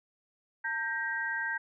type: tone cluster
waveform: sine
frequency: 907 / 1581 / 1888 Hz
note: A#5 / G6 / A#6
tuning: -48 / +14 / +22 cents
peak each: -39 / -32 / -36 dBFS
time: 0.64-1.58 s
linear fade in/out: 10 ms
effects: none